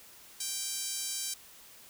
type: tone with high-pass filter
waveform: 5% pulse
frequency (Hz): 784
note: G5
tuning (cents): 0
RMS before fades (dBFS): -36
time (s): 0.4-1.34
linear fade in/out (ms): 5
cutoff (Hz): 4700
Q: 0.6
effects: white hiss -54 dBFS RMS until 1.89 s